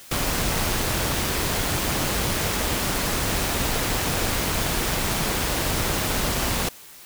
pink noise with amplitude modulation, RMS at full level -23 dBFS, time 0.11-6.69 s, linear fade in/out 5 ms, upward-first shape sine, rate 182 Hz, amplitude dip 25%, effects white hiss -45 dBFS RMS until 7.05 s

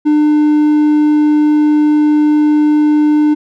triangle tone, 300.4 Hz, D4, 39 cents sharp, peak -5 dBFS, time 0.05-3.35 s, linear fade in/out 20 ms, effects none

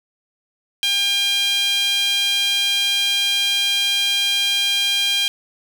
sawtooth tone with high-pass filter, 803 Hz, G5, 41 cents sharp, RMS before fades -19 dBFS, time 0.83-5.28 s, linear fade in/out 0 ms, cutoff 3000 Hz, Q 5.5, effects none

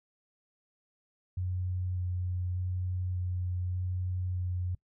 sine tone with vibrato, 90.7 Hz, F#2, 34 cents flat, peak -30 dBFS, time 1.37-4.75 s, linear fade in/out 5 ms, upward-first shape square, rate 0.84 Hz, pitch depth 9 cents each way, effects noise-tail reverb RT60 0.1 s tail -22 dB re dry

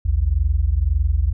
sine tone pair together, 56.85 / 78.7 Hz, A#1 / D#2, -43 / +20 cents, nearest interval tritone, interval 563 cents, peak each -18 dBFS, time 0.05-1.33 s, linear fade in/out 10 ms, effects none

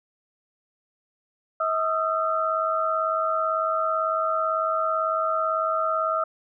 sine tone cluster, 641 / 1242 / 1340 Hz, E5 / D#6 / E6, -49 / -3 / +28 cents, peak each -26 dBFS, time 1.6-6.24 s, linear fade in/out 5 ms, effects none

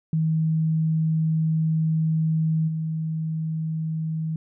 sine tone with level steps, 159.3 Hz, D#3, 41 cents sharp, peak -19 / -24 dBFS, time 0.13-4.36 s, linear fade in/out 2 ms, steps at 2.67 s, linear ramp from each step 20 ms, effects none

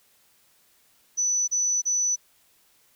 sine tone bursts, 5970 Hz, F#8, 15 cents sharp, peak -21 dBFS, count 3, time 1.17-2.162 s, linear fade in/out 20 ms, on 310 ms, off 31 ms, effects white hiss -62 dBFS RMS until 2.95 s

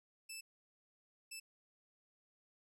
15% pulse tone bursts at uneven times, 2637 Hz, E7, in tune, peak -39 dBFS, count 2, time 0.29-0.41 / 1.31-1.4 s, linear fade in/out 10 ms, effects none

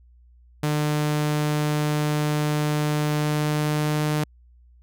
sawtooth tone with pitch glide, 150 to 151.31 Hz, D3 to D#3, +37 to -48 cents, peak -17 dBFS, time 0.63-4.24 s, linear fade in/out 5 ms, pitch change +15 cents, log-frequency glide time 3.03-4.05 s, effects added 60 Hz sine -50 dBFS peak until 4.82 s

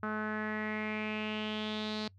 sawtooth tone with low-pass filter sweep, 214.4 Hz, A3, 45 cents flat, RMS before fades -36 dBFS, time 0.03-2.08 s, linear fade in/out 2 ms, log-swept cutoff 1400 to 4300 Hz, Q 5.3, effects noise-tail reverb RT60 0.1 s tail -24 dB re dry + added 95 Hz sine -56 dBFS peak until 2.18 s

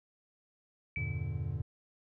sine tone with exponential decay, 2304 Hz, D7, 34 cents flat, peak -34 dBFS, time 0.96-1.52 s, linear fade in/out 1 ms, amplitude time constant 120 ms
triangle chord, E half-diminished seventh, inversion none, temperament equal with one note detuned, 82.41 / 98 / 118.44 / 146.83 Hz, E2 / G2 / Bb2 / D3, 0 / 0 / +28 / 0 cents, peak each -37 dBFS, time 0.97-1.62 s, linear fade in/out 5 ms
effects none

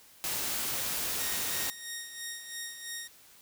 white noise, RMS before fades -33 dBFS, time 0.24-1.7 s, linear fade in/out 0 ms
10% pulse tone with tremolo, 1864.7 Hz, A#6, in tune, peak -27 dBFS, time 1.19-3.08 s, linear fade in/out 10 ms, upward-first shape sine, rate 3 Hz, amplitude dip 60%
effects white hiss -57 dBFS RMS until 3.41 s

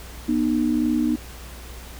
sine tone pair together, 242 / 304.9 Hz, B3 / D#4, -35 / -35 cents, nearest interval major third, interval 400 cents, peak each -21 dBFS, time 0.28-1.16 s, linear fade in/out 10 ms, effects added 60 Hz sine -38 dBFS peak until 1.99 s + pink hiss -42 dBFS RMS until 1.99 s

